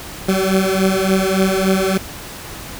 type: beating tone pair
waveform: 20% pulse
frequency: 188.9 / 192.4 Hz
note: F#3 / G3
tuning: +36 / -32 cents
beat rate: 3.5 Hz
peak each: -12 dBFS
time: 0.28-1.98 s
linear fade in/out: 10 ms
effects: pink hiss -32 dBFS RMS until 2.79 s